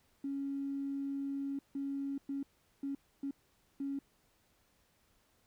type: tone bursts at uneven times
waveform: triangle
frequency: 277.2 Hz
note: C#4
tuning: in tune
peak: -31 dBFS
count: 6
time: 0.24-1.59 / 1.75-2.18 / 2.29-2.43 / 2.83-2.95 / 3.23-3.31 / 3.8-3.99 s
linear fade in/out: 5 ms
effects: tanh soft clip ceiling -33 dBFS + pink hiss -72 dBFS RMS until 5.46 s